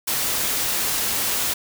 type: noise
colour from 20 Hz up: white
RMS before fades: -23 dBFS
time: 0.07-1.54 s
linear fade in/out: 10 ms
effects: none